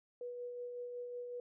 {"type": "tone with tremolo", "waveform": "sine", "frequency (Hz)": 487.8, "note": "B4", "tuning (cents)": -21, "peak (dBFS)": -40, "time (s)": [0.21, 1.4], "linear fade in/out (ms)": 2, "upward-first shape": "sine", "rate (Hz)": 5.4, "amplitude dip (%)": 30, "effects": []}